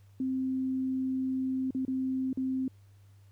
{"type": "tone with dropouts", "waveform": "sine", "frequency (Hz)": 261.3, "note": "C4", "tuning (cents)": -2, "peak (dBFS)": -28, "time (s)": [0.2, 2.68], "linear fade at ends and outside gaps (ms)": 2, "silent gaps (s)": [[1.707, 1.748], [1.851, 1.88], [2.33, 2.373]], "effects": ["added 99 Hz sine -54 dBFS peak until 3.31 s", "pink hiss -70 dBFS RMS until 3.31 s"]}